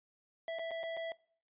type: tone with dropouts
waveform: square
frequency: 659.3 Hz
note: E5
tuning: in tune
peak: -37 dBFS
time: 0.48-1.12 s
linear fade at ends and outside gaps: 1 ms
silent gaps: 0.587-0.593 / 0.709-0.714 / 0.832-0.836 / 0.968-0.972 s
effects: noise-tail reverb RT60 0.5 s tail -22 dB re dry + resampled to 8000 Hz